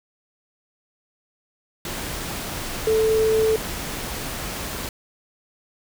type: tone in noise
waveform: sine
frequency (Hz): 440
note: A4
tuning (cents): 0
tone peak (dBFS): -16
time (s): 2.87-3.56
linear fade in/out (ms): 2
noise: pink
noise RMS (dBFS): -30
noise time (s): 1.85-4.89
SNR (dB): +11
effects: none